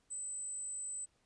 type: tone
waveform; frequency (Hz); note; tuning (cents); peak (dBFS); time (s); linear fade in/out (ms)
sine; 8050; B8; +32; -39; 0.1-1.06; 20
effects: pink hiss -75 dBFS RMS until 1.25 s + resampled to 22050 Hz